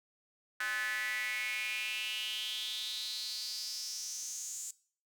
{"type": "tone with high-pass filter sweep", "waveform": "square", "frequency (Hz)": 115.6, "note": "A#2", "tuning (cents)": -14, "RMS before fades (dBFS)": -38, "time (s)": [0.6, 4.71], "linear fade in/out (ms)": 5, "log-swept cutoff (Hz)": [1600, 7300], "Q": 6.3, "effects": ["noise-tail reverb RT60 0.5 s tail -20 dB re dry"]}